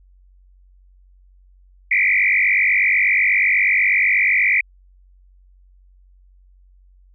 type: tone with frequency modulation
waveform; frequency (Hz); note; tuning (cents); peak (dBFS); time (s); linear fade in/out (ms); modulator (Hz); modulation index
sine; 2172; C#7; -36; -13; 1.91-4.61; 5; 48.2; 4.6
effects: added 46 Hz sine -48 dBFS peak until 7.14 s